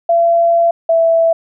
sine tone pair in turn, 678 / 661 Hz, E5 / E5, +49 / +5 cents, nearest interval unison, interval 44 cents, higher first, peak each -8 dBFS, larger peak neither, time 0.09-0.71 / 0.89-1.33 s, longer first, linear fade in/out 5 ms, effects none

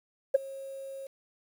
sine tone with ADSR envelope, 542 Hz, C#5, 39 cents flat, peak -14 dBFS, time 0.34-1.07 s, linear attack 11 ms, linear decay 15 ms, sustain -24 dB, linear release 5 ms, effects tanh soft clip ceiling -13 dBFS + 9-bit

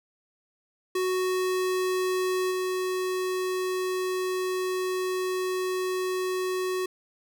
square tone with level steps, 370 Hz, F#4, in tune, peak -25 / -27 dBFS, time 0.95-6.86 s, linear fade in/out 5 ms, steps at 2.5 s, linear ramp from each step 20 ms, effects none

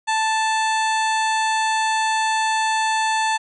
harmonic tone, 880 Hz, A5, in tune, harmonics 1 / 2 / 3 / 4 / 5 / 7 / 8 / 9 / 10, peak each -19 / -25 / -29 / -31 / -33 / -36 / -37 / -38 / -39 dBFS, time 0.07-3.38 s, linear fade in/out 20 ms, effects none

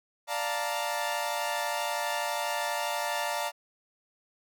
sawtooth chord, Bb major seventh, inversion first, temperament equal, 587.3 / 698.5 / 880 / 932.3 Hz, D5 / F5 / A5 / Bb5, 0 / 0 / 0 / 0 cents, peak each -31 dBFS, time 0.27-3.52 s, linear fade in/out 50 ms, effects none

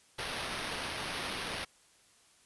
white noise with sample-and-hold, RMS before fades -38 dBFS, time 0.18-1.65 s, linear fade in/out 10 ms, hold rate 7350 Hz, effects white hiss -64 dBFS RMS until 2.45 s + resampled to 24000 Hz

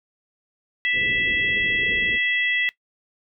harmonic tone, 659.3 Hz, E5, in tune, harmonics 3 / 4 / 5, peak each -21 / -27 / -29 dBFS, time 0.85-2.69 s, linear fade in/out 0 ms
white low-pass noise, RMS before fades -36 dBFS, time 0.92-2.19 s, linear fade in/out 50 ms, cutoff 510 Hz, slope 96 dB/octave
effects noise-tail reverb RT60 0.1 s tail -19 dB re dry

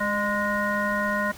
harmonic tone with a mistuned harmonic, 207.1 Hz, G#3, 5 cents flat, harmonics 1 / 3 / 5 / 7 / 9, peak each -29 / -29 / -29 / -29 / -29 dBFS, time 0-1.32 s, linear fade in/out 10 ms, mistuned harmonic 3, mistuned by -33 cents, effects pink hiss -44 dBFS RMS until 1.37 s

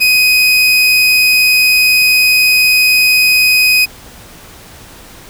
30% pulse tone, 2506 Hz, D#7, 12 cents sharp, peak -4 dBFS, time 0-3.86 s, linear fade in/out 20 ms, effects pink hiss -36 dBFS RMS until 5.29 s

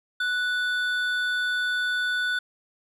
triangle tone pair together, 1480 / 3520 Hz, F#6 / A7, 0 / 0 cents, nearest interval octave + minor third, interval 1500 cents, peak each -22 / -31 dBFS, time 0.2-2.39 s, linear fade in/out 5 ms, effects none

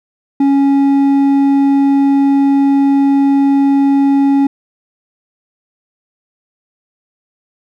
sine tone with hard clipping, 277.2 Hz, C#4, in tune, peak -9 dBFS, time 0.4-4.47 s, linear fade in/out 5 ms, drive 5 dB, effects none

